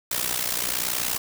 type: noise with amplitude modulation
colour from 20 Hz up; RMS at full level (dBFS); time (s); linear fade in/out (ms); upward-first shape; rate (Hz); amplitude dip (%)
white; -23; 0.11-1.18; 5; sine; 60.9; 80
effects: none